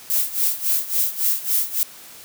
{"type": "noise with tremolo", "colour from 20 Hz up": "violet", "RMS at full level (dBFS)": -18, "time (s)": [0.1, 1.83], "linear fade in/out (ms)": 0, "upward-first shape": "sine", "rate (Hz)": 3.6, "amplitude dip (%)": 85, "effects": ["white hiss -42 dBFS RMS until 2.24 s", "high-pass 80 Hz 12 dB/octave"]}